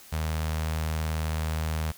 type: tone with notch filter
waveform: sawtooth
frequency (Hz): 78.8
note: D#2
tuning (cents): +23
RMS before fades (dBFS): -29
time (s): 0.12-1.92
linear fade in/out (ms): 10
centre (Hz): 320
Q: 0.96
effects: white hiss -50 dBFS RMS until 1.97 s